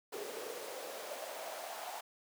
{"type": "noise with high-pass filter sweep", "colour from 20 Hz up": "pink", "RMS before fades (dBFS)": -44, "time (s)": [0.12, 2.01], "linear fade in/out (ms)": 10, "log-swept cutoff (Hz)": [410, 770], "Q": 4.9, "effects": []}